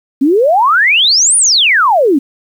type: exponential two-way sweep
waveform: sine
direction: up then down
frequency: 256 to 9850 to 256 Hz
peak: -6 dBFS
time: 0.21-2.19 s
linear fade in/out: 10 ms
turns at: 1.37 s
effects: 7-bit